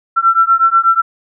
sine beating tone pair, 1345 / 1353.2 Hz, E6 / E6, +34 / +45 cents, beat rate 8.2 Hz, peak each -11 dBFS, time 0.16-1.02 s, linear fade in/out 20 ms, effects none

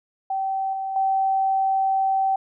sine tone with level steps, 772 Hz, G5, 27 cents flat, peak -22 / -25 / -18 dBFS, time 0.3-2.36 s, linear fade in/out 5 ms, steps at 0.73 / 0.96 s, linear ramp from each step 2 ms, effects none

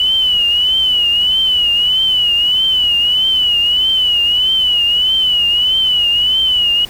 sine tone with vibrato, 2960 Hz, F#7, in tune, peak -10 dBFS, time 0-6.85 s, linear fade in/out 2 ms, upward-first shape triangle, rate 1.6 Hz, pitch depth 99 cents each way, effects added 60 Hz sine -39 dBFS peak until 6.89 s + pink hiss -36 dBFS RMS until 6.89 s

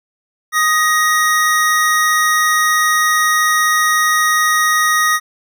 square tone pair together, 1244.5 / 1889.7 Hz, D#6 / A#6, 0 / +23 cents, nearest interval perfect fifth, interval 723 cents, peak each -15 dBFS, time 0.52-5.2 s, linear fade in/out 50 ms, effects none

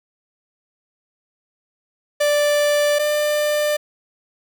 45% pulse tone pair in turn, 587.3 / 595.8 Hz, D5 / D5, 0 / +25 cents, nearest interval unison, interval 25 cents, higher second, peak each -15 / -17 dBFS, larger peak first, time 2.2-2.99 / 2.99-3.77 s, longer first, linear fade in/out 10 ms, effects none

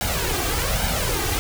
pink noise with flanger, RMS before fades -23 dBFS, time 0.01-1.39 s, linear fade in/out 0 ms, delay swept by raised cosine 1.3 to 2.6 ms, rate 1.2 Hz, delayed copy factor +0.65, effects none

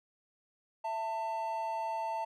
triangle tone pair together, 663 / 894.2 Hz, E5 / A5, +10 / +28 cents, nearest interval perfect fourth, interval 518 cents, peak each -37 / -32 dBFS, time 0.84-2.25 s, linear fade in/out 10 ms, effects none

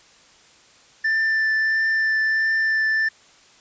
triangle tone with vibrato, 1772 Hz, A6, 12 cents sharp, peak -16 dBFS, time 1.04-3.09 s, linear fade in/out 10 ms, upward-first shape triangle, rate 1.5 Hz, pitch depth 12 cents each way, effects white hiss -52 dBFS RMS until 3.6 s + resampled to 16000 Hz

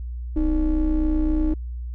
triangle ring-modulated tone, 139.2 Hz, C#3, 8 cents sharp, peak -13 dBFS, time 0.36-1.54 s, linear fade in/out 5 ms, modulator 171 Hz, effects added 60 Hz sine -28 dBFS peak until 1.94 s

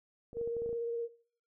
clicks, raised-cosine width 2 ms, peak -35 dBFS, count 9, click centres 0.331 / 0.37 / 0.413 / 0.475 / 0.567 / 0.62 / 0.661 / 0.692 / 0.729 s
sine tone with vibrato, 467.2 Hz, A#4, 4 cents sharp, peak -32 dBFS, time 0.34-1.09 s, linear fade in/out 50 ms, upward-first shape square, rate 17 Hz, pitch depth 12 cents each way
effects noise-tail reverb RT60 0.5 s tail -19 dB re dry

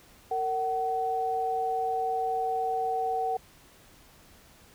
sine tone pair together, 458.1 / 754 Hz, A#4 / F#5, -30 / +32 cents, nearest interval major sixth, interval 862 cents, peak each -32 / -27 dBFS, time 0.31-3.37 s, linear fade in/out 5 ms, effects pink hiss -56 dBFS RMS until 4.74 s

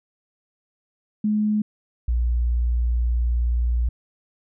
sine tone pair in turn, 211.9 / 59.46 Hz, G#3 / A#1, +35 / +35 cents, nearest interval octave + minor seventh, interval 2200 cents, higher first, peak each -18 / -18 dBFS, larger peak neither, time 1.24-1.62 / 2.08-3.89 s, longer second, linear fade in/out 5 ms, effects none

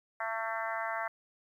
harmonic tone, 224.5 Hz, A3, 35 cents sharp, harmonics 3 / 4 / 5 / 6 / 7 / 8 / 9, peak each -38 / -39 / -40 / -41 / -41 / -42 / -43 dBFS, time 0.2-1.08 s, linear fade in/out 5 ms, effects 11-bit

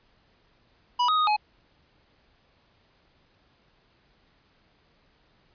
square tone with pitch steps, 979 / 1254 / 1242 / 844 Hz, B5 / D#6 / D#6 / G#5, -15 / +13 / -3 / +28 cents, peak -21 dBFS, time 0.99-1.366 s, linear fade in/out 10 ms, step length 94 ms, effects pink hiss -64 dBFS RMS until 5.54 s + resampled to 11025 Hz

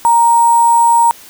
sine tone with sample-and-hold, 932.3 Hz, A#5, in tune, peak -6 dBFS, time 0.05-1.11 s, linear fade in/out 0 ms, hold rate 8820 Hz, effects white hiss -38 dBFS RMS until 1.29 s

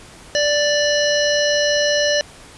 harmonic tone, 587.3 Hz, D5, in tune, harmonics 1 / 3 / 5 / 7 / 9 / 10, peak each -17 / -22 / -24 / -25 / -27 / -27 dBFS, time 0.35-2.21 s, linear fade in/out 0 ms, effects pink hiss -42 dBFS RMS until 2.57 s + resampled to 24000 Hz

